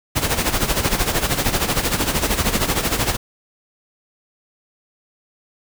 pink noise with tremolo, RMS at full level -17 dBFS, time 0.15-3.17 s, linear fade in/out 20 ms, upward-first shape sine, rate 13 Hz, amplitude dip 70%, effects none

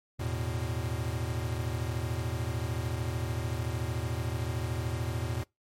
square chord, E suspended fourth, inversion none, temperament equal, 82.41 / 110 / 123.47 Hz, E2 / A2 / B2, 0 / 0 / 0 cents, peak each -36 / -35 / -36 dBFS, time 0.19-5.44 s, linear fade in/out 10 ms, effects noise-tail reverb RT60 0.2 s tail -25 dB re dry + MP3 64 kbps

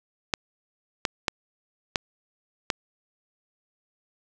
clicks, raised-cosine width 0.2 ms, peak -5 dBFS, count 5, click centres 0.338 / 1.052 / 1.282 / 1.958 / 2.702 s, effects none

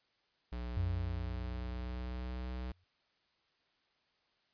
square tone with pitch glide, 60.1 to 62.44 Hz, B1 to B1, -46 to +20 cents, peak -39 dBFS, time 0.52-2.72 s, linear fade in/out 5 ms, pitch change +66 cents, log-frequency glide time 1.2-2.53 s
sine tone with exponential decay, 89.6 Hz, F2, 45 cents sharp, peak -30 dBFS, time 0.77-2.84 s, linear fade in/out 0 ms, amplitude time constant 450 ms
effects white hiss -75 dBFS RMS until 4.53 s + resampled to 11025 Hz

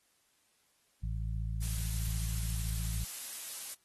harmonic tone, 55.1 Hz, A1, 3 cents sharp, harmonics 1 / 2 / 3, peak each -34 / -38 / -45 dBFS, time 1.02-3.05 s, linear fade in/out 20 ms
blue noise, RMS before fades -40 dBFS, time 1.61-3.75 s, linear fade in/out 20 ms
effects white hiss -72 dBFS RMS until 3.84 s + AAC 32 kbps

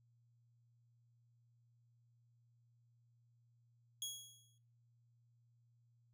20% pulse tone with exponential decay, 3322 Hz, G#7, in tune, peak -34 dBFS, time 4.02-4.58 s, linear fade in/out 1 ms, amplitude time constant 120 ms, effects noise-tail reverb RT60 0.5 s tail -19 dB re dry + added 118 Hz sine -70 dBFS peak until 6.13 s

